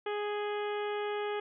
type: harmonic tone with a mistuned harmonic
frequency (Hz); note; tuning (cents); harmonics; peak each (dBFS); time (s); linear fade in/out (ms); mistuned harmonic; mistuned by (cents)
415.1; G#4; -1; 1 / 2 / 3 / 4 / 5 / 6 / 7 / 8; -33 / -39 / -43 / -45 / -47 / -49 / -50 / -51; 0.06-1.4; 5; 7; +24
effects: none